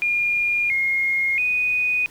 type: tone with pitch steps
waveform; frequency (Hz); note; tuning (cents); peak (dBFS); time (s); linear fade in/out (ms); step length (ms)
sine; 2418 / 2144 / 2483; D7 / C7 / D#7; +50 / +42 / -4; -18; 0.02-2.06; 0; 680
effects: pink hiss -48 dBFS RMS until 2.1 s